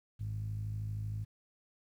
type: tone with low-pass filter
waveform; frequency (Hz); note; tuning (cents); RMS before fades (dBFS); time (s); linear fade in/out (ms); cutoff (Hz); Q
10% pulse; 52.8; G#1; +29; -38; 0.19-1.25; 20; 110; 4.5
effects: 11-bit